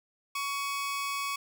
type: tone pair together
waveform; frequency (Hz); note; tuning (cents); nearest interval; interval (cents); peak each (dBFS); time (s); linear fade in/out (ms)
sawtooth; 1120 / 2540; C#6 / D#7; +18 / +35; octave + major second; 1417; -28 / -35; 0.35-1.36; 5
effects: none